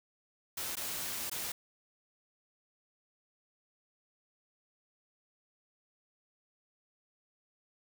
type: noise with dropouts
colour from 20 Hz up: white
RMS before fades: -38 dBFS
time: 0.57-1.52 s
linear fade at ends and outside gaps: 5 ms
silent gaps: 0.755-0.768 / 1.298-1.314 s
effects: none